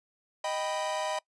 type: chord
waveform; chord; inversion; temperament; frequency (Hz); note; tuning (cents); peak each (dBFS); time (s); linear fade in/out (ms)
45% pulse; Eb augmented; none; equal; 622.3 / 784 / 987.8; Eb5 / G5 / B5; 0 / 0 / 0; -33 / -36 / -35; 0.44-1.19; 5
effects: noise-tail reverb RT60 0.1 s tail -23 dB re dry + resampled to 22050 Hz